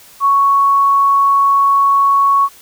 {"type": "tone", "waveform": "sine", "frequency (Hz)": 1111, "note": "C#6", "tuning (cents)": 4, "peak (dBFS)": -8, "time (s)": [0.2, 2.49], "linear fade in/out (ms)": 50, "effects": ["white hiss -42 dBFS RMS until 2.61 s"]}